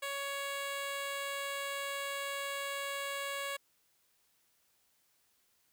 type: tone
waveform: 10% pulse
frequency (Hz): 558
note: C#5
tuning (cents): +11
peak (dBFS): -28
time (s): 0.02-3.57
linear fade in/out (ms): 10
effects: white hiss -73 dBFS RMS until 5.72 s